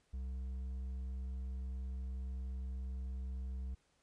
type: tone with hard clipping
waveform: triangle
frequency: 64.5 Hz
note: C2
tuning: 24 cents flat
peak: -40 dBFS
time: 0.13-3.75 s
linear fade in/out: 10 ms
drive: 7 dB
effects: pink hiss -75 dBFS RMS until 4.02 s + resampled to 22050 Hz